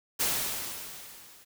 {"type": "noise with level ramp", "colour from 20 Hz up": "white", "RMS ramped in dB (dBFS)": [-26, -55], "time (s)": [0.19, 1.45], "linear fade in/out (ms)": 20, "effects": []}